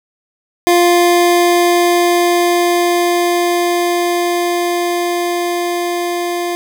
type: tone with level ramp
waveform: 25% pulse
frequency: 349.2 Hz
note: F4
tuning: in tune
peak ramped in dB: -4 to -13 dBFS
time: 0.67-6.55 s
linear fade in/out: 0 ms
effects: none

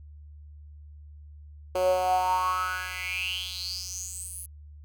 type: tone with high-pass filter sweep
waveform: 10% pulse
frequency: 183.6 Hz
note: F#3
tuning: 13 cents flat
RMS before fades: -29 dBFS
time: 1.75-4.46 s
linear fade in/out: 5 ms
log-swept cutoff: 470 to 11000 Hz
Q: 8.4
effects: added 74 Hz sine -44 dBFS peak until 4.84 s

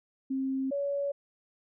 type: tone pair in turn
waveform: sine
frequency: 266.4 / 564.5 Hz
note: C4 / C#5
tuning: +31 / +31 cents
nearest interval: octave + minor second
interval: 1300 cents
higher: second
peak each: -28 dBFS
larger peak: neither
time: 0.3-0.71 / 0.71-1.12 s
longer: neither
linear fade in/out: 10 ms
effects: none

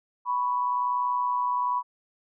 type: tone pair together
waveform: sine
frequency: 987.8 / 1108.8 Hz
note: B5 / C#6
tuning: 0 / 0 cents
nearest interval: major second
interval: 200 cents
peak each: -24 / -31 dBFS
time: 0.25-1.83 s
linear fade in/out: 50 ms
effects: none

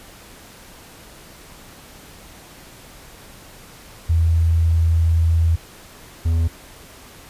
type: tone pair in turn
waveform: sine / triangle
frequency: 82.41 / 82.41 Hz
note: E2 / E2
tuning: 0 / 0 cents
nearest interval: unison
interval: 0 cents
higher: neither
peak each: -13 dBFS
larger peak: neither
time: 4.09-5.56 / 6.25-6.48 s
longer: first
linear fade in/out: 10 ms
effects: pink hiss -43 dBFS RMS until 7.29 s + resampled to 32000 Hz

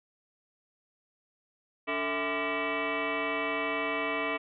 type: tone with frequency modulation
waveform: sine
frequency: 814 Hz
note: G#5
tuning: 35 cents flat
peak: -28 dBFS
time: 1.87-4.38 s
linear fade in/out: 20 ms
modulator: 367 Hz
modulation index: 5.2
effects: none

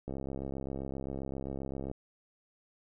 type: click train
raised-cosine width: 2 ms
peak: -25 dBFS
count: 125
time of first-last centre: 0.08-1.914 s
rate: 67.6 Hz
effects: none

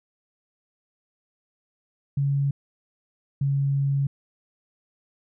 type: tone pair in turn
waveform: sine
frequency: 140 / 139.03 Hz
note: C#3 / C#3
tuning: +18 / +5 cents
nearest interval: unison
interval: 13 cents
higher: first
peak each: -20 dBFS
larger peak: neither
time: 2.17-2.51 / 3.41-4.07 s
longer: second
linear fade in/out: 5 ms
effects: none

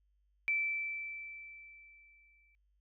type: tone with exponential decay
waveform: sine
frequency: 2327 Hz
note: D7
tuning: 17 cents flat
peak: -28 dBFS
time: 0.48-2.55 s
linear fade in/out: 0 ms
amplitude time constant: 450 ms
effects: added 50 Hz sine -70 dBFS peak until 2.8 s

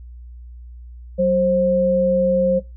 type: tone pair together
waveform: sine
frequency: 187.38 / 530 Hz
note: F#3 / C5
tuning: +22 / +22 cents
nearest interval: octave + tritone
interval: 1800 cents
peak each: -20 / -15 dBFS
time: 1.18-2.6 s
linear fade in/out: 20 ms
effects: noise-tail reverb RT60 0.2 s tail -19 dB re dry + added 60 Hz sine -35 dBFS peak until 2.76 s

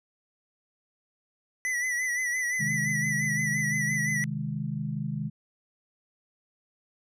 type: tone with vibrato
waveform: square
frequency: 1975.5 Hz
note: B6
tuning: in tune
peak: -27 dBFS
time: 1.65-4.24 s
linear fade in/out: 0 ms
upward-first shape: sine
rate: 5.8 Hz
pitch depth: 56 cents each way
type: chord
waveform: sine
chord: Ab major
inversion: first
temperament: equal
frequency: 130.81 / 155.56 / 207.7 Hz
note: C3 / Eb3 / Ab3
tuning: 0 / 0 / 0 cents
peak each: -34 / -32 / -34 dBFS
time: 2.59-5.3 s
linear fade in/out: 20 ms
effects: low-pass 11000 Hz 12 dB/octave

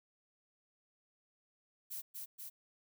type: noise with echo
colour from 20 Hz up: violet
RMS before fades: -43 dBFS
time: 1.9-2.02 s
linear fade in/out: 20 ms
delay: 240 ms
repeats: 2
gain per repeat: -2 dB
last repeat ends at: 2.5 s
effects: none

